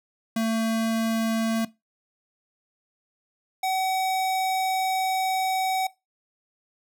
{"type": "tone pair in turn", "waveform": "square", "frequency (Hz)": [224.8, 756.1], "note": ["A3", "F#5"], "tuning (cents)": [37, 37], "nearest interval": "octave + major sixth", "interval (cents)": 2100, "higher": "second", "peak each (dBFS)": [-23, -24], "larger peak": "first", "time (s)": [[0.36, 1.65], [3.63, 5.87]], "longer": "second", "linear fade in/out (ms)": 5, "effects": ["noise-tail reverb RT60 0.2 s tail -18 dB re dry"]}